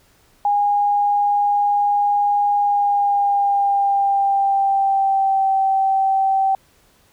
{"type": "tone with pitch glide", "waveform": "sine", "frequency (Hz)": [818, 774.3], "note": ["G#5", "G5"], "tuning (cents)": [-26, -22], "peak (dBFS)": -14, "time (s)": [0.45, 6.55], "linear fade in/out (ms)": 2, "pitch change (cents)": -96, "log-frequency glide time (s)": [2.55, 5.5], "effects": ["pink hiss -56 dBFS RMS until 7.12 s"]}